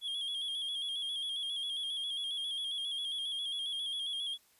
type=tone with vibrato; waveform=triangle; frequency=3296 Hz; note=G#7; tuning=14 cents flat; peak=-33 dBFS; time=0.01-4.38 s; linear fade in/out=50 ms; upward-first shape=square; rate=7.4 Hz; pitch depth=41 cents each way; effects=white hiss -67 dBFS RMS until 4.59 s + resampled to 32000 Hz